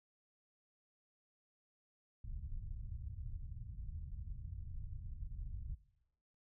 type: low-pass noise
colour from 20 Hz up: pink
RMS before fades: -45 dBFS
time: 2.24-5.75 s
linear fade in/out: 10 ms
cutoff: 110 Hz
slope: 24 dB/octave
effects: noise-tail reverb RT60 0.9 s tail -20 dB re dry